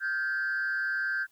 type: tone with frequency modulation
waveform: sine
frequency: 1561 Hz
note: G6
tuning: 8 cents flat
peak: -26 dBFS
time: 0-1.27 s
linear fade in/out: 50 ms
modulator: 137 Hz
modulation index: 0.71
effects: tanh soft clip ceiling -24 dBFS + white hiss -68 dBFS RMS until 1.31 s